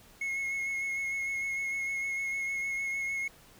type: tone with vibrato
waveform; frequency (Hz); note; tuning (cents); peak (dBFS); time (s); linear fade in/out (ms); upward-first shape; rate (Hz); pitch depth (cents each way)
triangle; 2174; C#7; -34; -29; 0.21-3.28; 5; sine; 6.6; 19
effects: pink hiss -57 dBFS RMS until 3.59 s